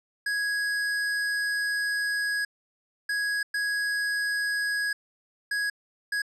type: tone bursts at uneven times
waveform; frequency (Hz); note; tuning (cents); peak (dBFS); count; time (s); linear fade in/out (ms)
square; 1661.2; G#6; 0; -26; 5; 0.26-2.45 / 3.09-3.43 / 3.54-4.93 / 5.51-5.7 / 6.12-6.22; 5
effects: low-pass 9000 Hz 12 dB/octave